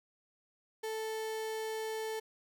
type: tone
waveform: 35% pulse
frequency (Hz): 440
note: A4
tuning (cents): 0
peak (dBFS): -34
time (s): 0.83-2.2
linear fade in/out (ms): 10
effects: none